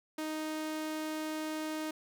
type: tone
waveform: sawtooth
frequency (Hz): 311.1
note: D#4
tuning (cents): 0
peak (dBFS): -31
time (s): 0.18-1.91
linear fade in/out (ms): 5
effects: none